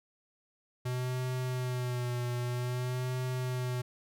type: tone with vibrato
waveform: square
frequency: 124.8 Hz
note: B2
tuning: 19 cents sharp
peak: -32 dBFS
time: 0.85-3.82 s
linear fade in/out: 10 ms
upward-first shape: sine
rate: 0.52 Hz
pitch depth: 38 cents each way
effects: none

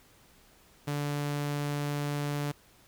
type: tone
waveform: sawtooth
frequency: 145.3 Hz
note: D3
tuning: 18 cents flat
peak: -26 dBFS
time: 0.87-2.52 s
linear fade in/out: 10 ms
effects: pink hiss -60 dBFS RMS until 2.87 s

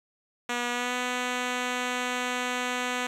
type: tone with pitch glide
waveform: 5% pulse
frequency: 242.4 to 248.5 Hz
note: B3 to B3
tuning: -32 to +11 cents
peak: -16 dBFS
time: 0.49-3.07 s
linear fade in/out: 5 ms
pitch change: +43 cents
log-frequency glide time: 0.71-0.94 s
effects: low-pass 8000 Hz 12 dB/octave + 9-bit

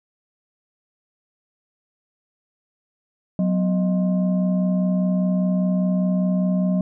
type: tone with frequency modulation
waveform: sine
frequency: 185 Hz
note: F#3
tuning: in tune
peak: -17 dBFS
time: 3.39-6.81 s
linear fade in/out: 2 ms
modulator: 435 Hz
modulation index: 0.53
effects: none

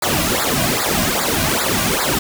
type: noise with flanger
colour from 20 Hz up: pink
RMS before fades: -18 dBFS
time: 0.02-2.19 s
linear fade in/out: 5 ms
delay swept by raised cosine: 0.33 to 2.33 ms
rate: 2.5 Hz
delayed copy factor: -1
effects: none

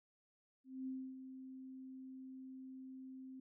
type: tone with ADSR envelope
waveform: sine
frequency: 261.6 Hz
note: C4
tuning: in tune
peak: -40 dBFS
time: 0.64-3.4 s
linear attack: 230 ms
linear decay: 280 ms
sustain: -9 dB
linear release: 5 ms
effects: none

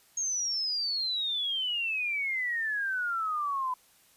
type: exponential sweep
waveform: sine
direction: down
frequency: 6580 to 1000 Hz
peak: -28 dBFS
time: 0.17-3.74 s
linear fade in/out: 5 ms
effects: white hiss -62 dBFS RMS until 4.16 s + resampled to 32000 Hz

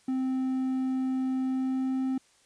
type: tone with pitch glide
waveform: triangle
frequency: 260.6 to 262.3 Hz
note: C4 to C4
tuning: -7 to +4 cents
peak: -24 dBFS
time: 0.08-2.18 s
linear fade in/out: 5 ms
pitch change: +11 cents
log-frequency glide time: 1.41-2.04 s
effects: white hiss -63 dBFS RMS until 2.45 s + resampled to 22050 Hz

